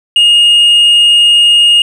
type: tone with tanh clipping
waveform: sine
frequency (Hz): 2852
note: F7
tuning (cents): +36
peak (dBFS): -4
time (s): 0.16-1.82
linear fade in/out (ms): 2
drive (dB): 2
effects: none